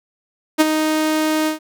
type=tone with ADSR envelope; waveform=sawtooth; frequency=311.1 Hz; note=D#4; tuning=in tune; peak=-4 dBFS; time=0.58-1.59 s; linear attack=26 ms; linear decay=28 ms; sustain=-8 dB; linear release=120 ms; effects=none